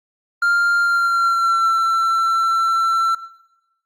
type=tone with pitch glide; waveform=triangle; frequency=1396.9 to 1343.9 Hz; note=F6 to E6; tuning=0 to +33 cents; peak=-12 dBFS; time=0.42-3.15 s; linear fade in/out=5 ms; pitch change=-67 cents; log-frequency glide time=0.81-1.67 s; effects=noise-tail reverb RT60 1.0 s tail -18 dB re dry + Opus 48 kbps